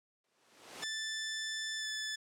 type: noise with exponential growth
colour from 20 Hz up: pink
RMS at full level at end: -41 dBFS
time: 0.24-0.84 s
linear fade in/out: 2 ms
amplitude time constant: 130 ms
type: tone with pitch glide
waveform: 15% pulse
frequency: 1760 to 1740.8 Hz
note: A6 to A6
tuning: 0 to -19 cents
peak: -30 dBFS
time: 0.82-2.16 s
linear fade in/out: 10 ms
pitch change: -19 cents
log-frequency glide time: 1.78-1.87 s
effects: high-pass 300 Hz 12 dB/octave + low-pass 9000 Hz 12 dB/octave